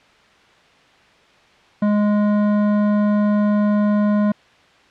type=tone with hard clipping; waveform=triangle; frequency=207.8 Hz; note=G#3; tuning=1 cent sharp; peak=-16 dBFS; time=1.82-4.32 s; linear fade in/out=5 ms; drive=16 dB; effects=white hiss -51 dBFS RMS until 4.9 s + low-pass 3000 Hz 12 dB/octave